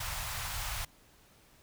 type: band-stop noise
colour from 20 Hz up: pink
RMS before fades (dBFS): -37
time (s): 0-0.85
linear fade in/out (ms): 5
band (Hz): 120 to 730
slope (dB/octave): 24
effects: pink hiss -62 dBFS RMS until 1.62 s